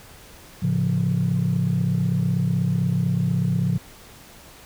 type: chord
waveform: sine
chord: A augmented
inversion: none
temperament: equal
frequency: 110 / 138.59 / 174.61 Hz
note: A2 / C#3 / E#3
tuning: 0 / 0 / 0 cents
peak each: -24 / -22 / -21 dBFS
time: 0.62-3.78 s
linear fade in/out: 10 ms
effects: tanh soft clip ceiling -13 dBFS + pink hiss -46 dBFS RMS until 4.65 s